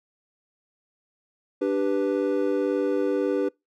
triangle chord, G major, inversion second, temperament equal, 293.7 / 392 / 493.9 Hz, D4 / G4 / B4, 0 / 0 / 0 cents, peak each -24 dBFS, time 1.61-3.49 s, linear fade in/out 10 ms, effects noise-tail reverb RT60 0.2 s tail -25 dB re dry

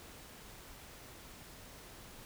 silence, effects pink hiss -53 dBFS RMS until 2.25 s

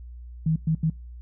sine tone bursts at uneven times, 159.5 Hz, D#3, 43 cents sharp, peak -19 dBFS, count 3, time 0.46-0.56 / 0.67-0.75 / 0.83-0.9 s, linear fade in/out 5 ms, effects noise-tail reverb RT60 0.4 s tail -25 dB re dry + added 60 Hz sine -38 dBFS peak until 1.21 s

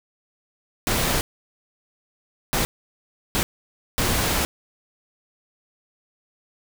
pink noise bursts at uneven times, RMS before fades -22 dBFS, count 4, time 0.87-1.21 / 2.53-2.65 / 3.35-3.43 / 3.98-4.45 s, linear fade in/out 0 ms, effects none

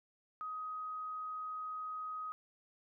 sine tone, 1257 Hz, D#6, 17 cents sharp, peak -39 dBFS, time 0.41-2.32 s, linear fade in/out 0 ms, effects none

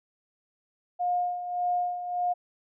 sine tone with tremolo, 713 Hz, F5, 36 cents sharp, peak -23 dBFS, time 0.99-2.34 s, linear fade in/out 20 ms, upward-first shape sine, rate 1.7 Hz, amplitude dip 65%, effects none

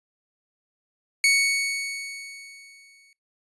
sawtooth tone with exponential decay, 2224 Hz, C#7, 5 cents sharp, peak -12 dBFS, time 1.24-3.13 s, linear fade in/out 1 ms, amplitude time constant 410 ms, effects noise-tail reverb RT60 0.2 s tail -26 dB re dry + resampled to 24000 Hz

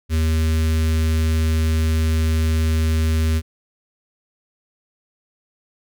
square tone with notch filter, 79.6 Hz, D#2, 40 cents sharp, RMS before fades -18 dBFS, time 0.09-3.42 s, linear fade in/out 50 ms, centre 770 Hz, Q 0.61, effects none

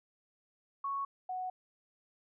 sine tone pair in turn, 1108 / 739.5 Hz, C#6 / F#5, -1 / -1 cents, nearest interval perfect fifth, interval 700 cents, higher first, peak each -33 / -35 dBFS, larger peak first, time 0.84-1.05 / 1.29-1.5 s, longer neither, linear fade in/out 5 ms, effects none

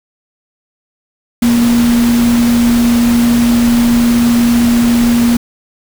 sine tone in noise, 237 Hz, A#3, 29 cents sharp, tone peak -7 dBFS, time 1.42-5.37 s, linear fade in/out 5 ms, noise pink, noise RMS -20 dBFS, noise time 1.42-5.37 s, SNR +10 dB, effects none

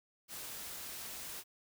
white noise, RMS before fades -45 dBFS, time 0.28-1.44 s, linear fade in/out 50 ms, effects none

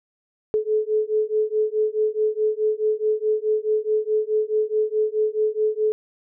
sine beating tone pair, 428 / 432.7 Hz, A4 / A4, -48 / -29 cents, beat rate 4.7 Hz, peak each -22 dBFS, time 0.54-5.92 s, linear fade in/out 0 ms, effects none

